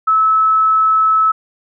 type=tone; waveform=sine; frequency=1300 Hz; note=E6; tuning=24 cents flat; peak=-9 dBFS; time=0.07-1.32 s; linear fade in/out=10 ms; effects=none